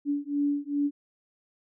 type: beating tone pair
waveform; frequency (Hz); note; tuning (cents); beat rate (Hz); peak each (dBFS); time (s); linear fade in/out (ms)
sine; 286.2 / 288.7; D4 / D4; -45 / -30; 2.5; -28; 0.05-0.91; 50
effects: none